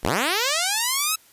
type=linear sweep; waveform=5% pulse; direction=up; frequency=41.2 to 1316 Hz; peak=-9 dBFS; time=0.03-1.16 s; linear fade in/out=10 ms; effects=white hiss -54 dBFS RMS until 1.32 s + resampled to 32000 Hz